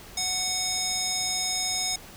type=tone with band-pass filter; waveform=square; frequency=740 Hz; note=F#5; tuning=in tune; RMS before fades=-28 dBFS; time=0.17-1.96 s; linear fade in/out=5 ms; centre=6100 Hz; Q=2.4; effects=pink hiss -46 dBFS RMS until 2.16 s